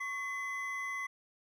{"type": "tone pair together", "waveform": "triangle", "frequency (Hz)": [1108.7, 2029], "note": ["C#6", "B6"], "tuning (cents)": [0, 46], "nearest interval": "minor seventh", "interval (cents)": 1046, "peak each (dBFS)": [-39, -35], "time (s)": [0, 1.07], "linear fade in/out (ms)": 10, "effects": []}